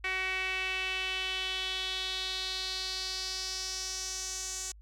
sawtooth tone with band-pass filter sweep, 376.2 Hz, F#4, 29 cents sharp, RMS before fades -35 dBFS, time 0.04-4.72 s, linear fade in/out 5 ms, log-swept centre 2200 to 6900 Hz, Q 3.8, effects added 52 Hz sine -50 dBFS peak until 4.81 s

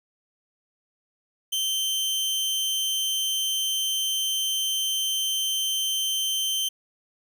sawtooth tone with amplitude modulation, 3100 Hz, G7, 20 cents flat, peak -19 dBFS, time 1.52-6.69 s, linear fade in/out 10 ms, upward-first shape sine, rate 240 Hz, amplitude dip 35%, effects none

